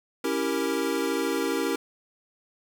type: chord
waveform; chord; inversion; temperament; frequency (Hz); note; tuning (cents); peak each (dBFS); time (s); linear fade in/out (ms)
square; C# diminished seventh; none; equal; 277.2 / 329.6 / 392 / 466.2; C#4 / E4 / G4 / Bb4; 0 / 0 / 0 / 0; -31; 0.24-1.76; 5
effects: 8-bit